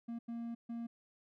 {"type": "tone bursts at uneven times", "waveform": "triangle", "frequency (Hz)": 233.1, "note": "A#3", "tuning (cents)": 0, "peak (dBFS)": -37, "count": 3, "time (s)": [[0.08, 0.19], [0.28, 0.55], [0.69, 0.87]], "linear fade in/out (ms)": 10, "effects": []}